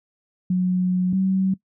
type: tone pair in turn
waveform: sine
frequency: 182.5 / 190.12 Hz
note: F#3 / F#3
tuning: -24 / +47 cents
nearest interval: minor second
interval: 71 cents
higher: second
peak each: -17 dBFS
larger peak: neither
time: 0.5-1.13 / 1.13-1.54 s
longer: first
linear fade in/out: 5 ms
effects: noise-tail reverb RT60 0.1 s tail -19 dB re dry